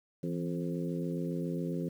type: harmonic tone with a mistuned harmonic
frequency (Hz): 87.31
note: F2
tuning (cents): 0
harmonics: 2 / 3 / 4 / 5 / 6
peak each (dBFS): -34 / -38 / -40 / -42 / -44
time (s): 0.23-1.89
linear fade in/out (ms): 5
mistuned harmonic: 2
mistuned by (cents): -72
effects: 10-bit